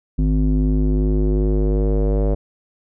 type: tone with low-pass filter sweep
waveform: square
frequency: 51.3 Hz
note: G#1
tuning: 21 cents flat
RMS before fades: -17 dBFS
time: 0.18-2.35 s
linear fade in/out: 10 ms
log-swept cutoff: 230 to 540 Hz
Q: 3.1
effects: none